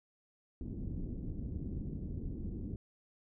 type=low-pass noise; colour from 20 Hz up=pink; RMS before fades=-40 dBFS; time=0.61-2.76 s; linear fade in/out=2 ms; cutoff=310 Hz; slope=24 dB/octave; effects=none